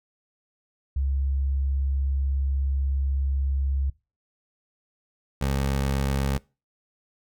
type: tone pair in turn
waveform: sine / 20% pulse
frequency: 68.2 / 68.2 Hz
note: C#2 / C#2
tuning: -28 / -28 cents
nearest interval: unison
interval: 0 cents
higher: neither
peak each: -22 / -18 dBFS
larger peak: second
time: 0.96-3.9 / 5.41-6.38 s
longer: first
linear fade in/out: 5 ms
effects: noise-tail reverb RT60 0.3 s tail -23 dB re dry